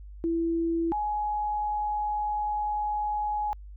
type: tone pair in turn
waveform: sine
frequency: 333.1 / 839.4 Hz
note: E4 / G#5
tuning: +18 / +18 cents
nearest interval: octave + major third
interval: 1600 cents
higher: second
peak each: -24 / -26 dBFS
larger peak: first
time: 0.24-0.92 / 0.92-3.53 s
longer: second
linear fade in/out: 0 ms
effects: added 50 Hz sine -41 dBFS peak until 3.76 s